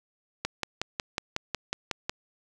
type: click train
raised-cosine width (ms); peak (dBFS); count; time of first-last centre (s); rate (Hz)
0.2; -11; 10; 0.45-2.095; 5.47
effects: none